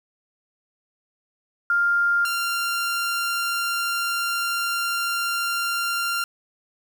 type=tone pair in turn; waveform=sine / sawtooth; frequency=1400 / 1387.1 Hz; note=F6 / F6; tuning=+4 / -12 cents; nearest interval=unison; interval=16 cents; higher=first; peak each=-17 / -19 dBFS; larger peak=first; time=1.7-2.25 / 2.25-6.24 s; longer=second; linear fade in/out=2 ms; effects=8-bit